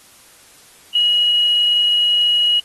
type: tone with quantisation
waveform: sine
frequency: 2901 Hz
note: F#7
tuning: 35 cents flat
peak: -12 dBFS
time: 0.95-2.6 s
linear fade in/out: 5 ms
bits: 6
effects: white hiss -47 dBFS RMS until 2.64 s + AAC 32 kbps